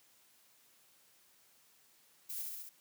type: noise with echo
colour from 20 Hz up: violet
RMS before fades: -42 dBFS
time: 2.29-2.43 s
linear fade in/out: 10 ms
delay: 66 ms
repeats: 4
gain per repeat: -2 dB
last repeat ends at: 2.694 s
effects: white hiss -67 dBFS RMS until 2.8 s + high-pass 100 Hz 12 dB/octave